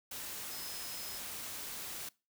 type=tone in noise; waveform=sine; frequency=5120 Hz; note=D#8; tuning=49 cents sharp; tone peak=-48 dBFS; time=0.51-1.18 s; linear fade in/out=5 ms; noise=white; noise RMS=-43 dBFS; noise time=0.11-2.09 s; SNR=-8 dB; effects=noise-tail reverb RT60 0.3 s tail -23 dB re dry